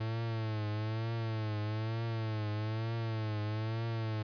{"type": "tone with vibrato", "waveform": "45% pulse", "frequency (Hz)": 110, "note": "A2", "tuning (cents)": 0, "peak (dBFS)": -33, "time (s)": [0, 4.23], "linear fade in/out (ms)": 10, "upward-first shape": "triangle", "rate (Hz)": 1.1, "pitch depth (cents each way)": 84, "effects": ["resampled to 11025 Hz"]}